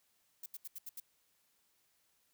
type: noise bursts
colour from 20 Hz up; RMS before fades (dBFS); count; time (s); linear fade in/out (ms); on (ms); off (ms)
violet; -45; 6; 0.43-1.001; 5; 31; 77
effects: white hiss -75 dBFS RMS until 2.33 s